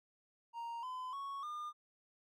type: tone with pitch steps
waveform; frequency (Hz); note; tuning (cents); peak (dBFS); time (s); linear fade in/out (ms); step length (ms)
triangle; 932.3 / 1016.7 / 1108.7 / 1209; A#5 / B5 / C#6 / D6; 0 / +50 / 0 / +50; -39; 0.53-1.73; 50; 300
effects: none